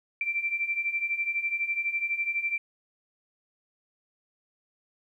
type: beating tone pair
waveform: sine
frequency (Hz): 2341 / 2353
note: D7 / D7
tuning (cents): -6 / +3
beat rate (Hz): 12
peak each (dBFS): -32 / -28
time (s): 0.21-2.58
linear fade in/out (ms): 2
effects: 11-bit